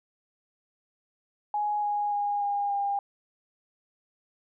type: tone with pitch steps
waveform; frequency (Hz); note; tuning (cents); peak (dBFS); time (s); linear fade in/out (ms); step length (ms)
sine; 834 / 826.3 / 818.7 / 811.2 / 803.7; G#5 / G#5 / G#5 / G#5 / G5; +7 / -9 / -25 / -41 / +43; -25; 1.54-2.99; 2; 290
effects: none